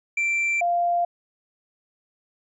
triangle / sine tone pair in turn, 2349 / 695.7 Hz, D7 / F5, 0 / -7 cents, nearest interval octave + major sixth, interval 2107 cents, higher first, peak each -19 dBFS, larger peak neither, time 0.17-0.61 / 0.61-1.05 s, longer neither, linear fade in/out 5 ms, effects resampled to 24000 Hz

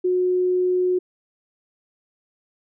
sine tone, 364.1 Hz, F#4, 28 cents flat, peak -17 dBFS, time 0.04-0.99 s, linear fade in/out 10 ms, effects none

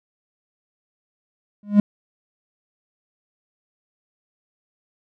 triangle tone with exponential growth, 205.7 Hz, G#3, 16 cents flat, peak -4 dBFS, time 1.63-1.8 s, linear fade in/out 2 ms, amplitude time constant 35 ms, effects none

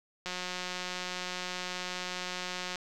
click train, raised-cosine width 0.2 ms, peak -19 dBFS, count 453, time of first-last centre 0.26-2.757 s, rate 181 Hz, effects none

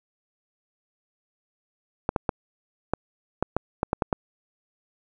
clicks, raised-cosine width 1 ms, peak -8 dBFS, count 10, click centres 2.091 / 2.162 / 2.292 / 2.936 / 3.426 / 3.566 / 3.831 / 3.931 / 4.022 / 4.128 s, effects none

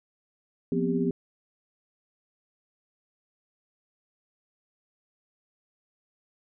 sine tone cluster, 175.1 / 241.2 / 257.8 / 397.7 Hz, F3 / B3 / C4 / G4, +5 / -41 / -26 / +25 cents, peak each -29 dBFS, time 0.72-1.11 s, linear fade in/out 2 ms, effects none

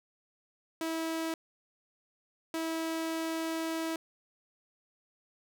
sawtooth tone bursts at uneven times, 324.9 Hz, E4, 25 cents flat, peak -28 dBFS, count 2, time 0.81-1.34 / 2.54-3.96 s, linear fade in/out 2 ms, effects none

